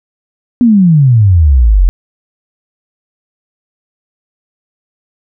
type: exponential sweep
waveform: sine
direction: down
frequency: 251.2 to 41.2 Hz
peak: -3 dBFS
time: 0.61-1.89 s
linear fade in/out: 0 ms
effects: none